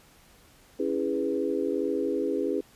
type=chord; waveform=sine; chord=C# minor seventh; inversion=none; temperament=equal with one note detuned; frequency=277.2 / 329.6 / 411.2 / 493.9 Hz; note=C#4 / E4 / G#4 / B4; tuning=0 / 0 / -17 / 0 cents; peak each=-31 / -31 / -29 / -32 dBFS; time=0.79-2.61 s; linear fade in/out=10 ms; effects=pink hiss -57 dBFS RMS until 2.75 s + resampled to 32000 Hz